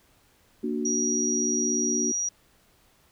sine chord, Bb augmented, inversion none, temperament equal, 233.1 / 293.7 / 370 Hz, Bb3 / D4 / F#4, 0 / 0 / 0 cents, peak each -29 / -31 / -31 dBFS, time 0.63-2.12 s, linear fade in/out 10 ms
sine tone, 5760 Hz, F#8, 47 cents flat, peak -25 dBFS, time 0.85-2.29 s, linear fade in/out 5 ms
effects pink hiss -62 dBFS RMS until 3.11 s

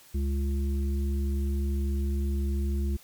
harmonic tone, 69.3 Hz, C#2, in tune, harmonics 1 / 3 / 5, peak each -25 / -35 / -39 dBFS, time 0.14-2.97 s, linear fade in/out 10 ms, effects white hiss -54 dBFS RMS until 3.03 s + MP3 96 kbps

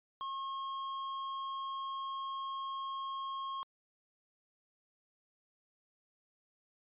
triangle tone with hard clipping, 1080 Hz, C#6, 45 cents flat, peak -39 dBFS, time 0.21-3.63 s, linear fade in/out 0 ms, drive 13 dB, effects resampled to 8000 Hz

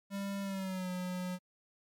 square tone with pitch glide, 198.1 to 181.66 Hz, G3 to F#3, +18 to -32 cents, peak -36 dBFS, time 0.1-1.39 s, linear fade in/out 50 ms, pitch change -150 cents, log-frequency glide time 0.42-0.9 s, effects MP3 96 kbps

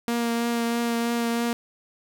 sawtooth tone with vibrato, 234.4 Hz, A#3, 10 cents sharp, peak -19 dBFS, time 0.08-1.53 s, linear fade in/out 0 ms, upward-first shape triangle, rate 3.1 Hz, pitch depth 16 cents each way, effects none

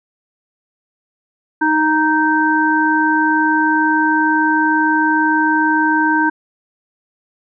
harmonic tone, 311.1 Hz, D#4, in tune, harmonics 1 / 3 / 5, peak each -16 / -16 / -16 dBFS, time 1.61-6.3 s, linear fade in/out 10 ms, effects none

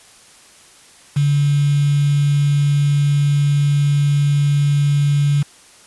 sine tone with quantisation, 143.8 Hz, D3, 36 cents flat, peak -12 dBFS, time 1.16-5.43 s, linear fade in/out 10 ms, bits 5, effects white hiss -46 dBFS RMS until 5.86 s + resampled to 24000 Hz

